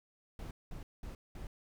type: noise bursts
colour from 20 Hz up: brown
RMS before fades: -44 dBFS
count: 4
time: 0.39-1.47 s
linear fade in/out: 2 ms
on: 120 ms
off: 200 ms
effects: none